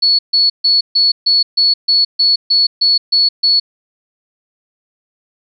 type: tone bursts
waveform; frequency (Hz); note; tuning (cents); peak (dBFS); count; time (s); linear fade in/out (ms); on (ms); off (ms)
sine; 4405; C#8; -12; -8; 12; 0.02-3.6; 10; 170; 140
effects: none